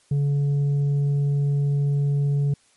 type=tone with tanh clipping; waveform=triangle; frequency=142.4 Hz; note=C#3; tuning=47 cents sharp; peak=-19 dBFS; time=0.11-2.54 s; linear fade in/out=5 ms; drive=8 dB; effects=white hiss -60 dBFS RMS until 2.76 s + MP3 48 kbps